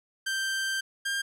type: tone pair in turn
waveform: sawtooth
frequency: 1568 / 1600 Hz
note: G6 / G6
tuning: 0 / +35 cents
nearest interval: unison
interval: 35 cents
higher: second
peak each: -24 dBFS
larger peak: neither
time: 0.26-0.81 / 1.05-1.22 s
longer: first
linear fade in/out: 10 ms
effects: low-pass 12000 Hz 12 dB/octave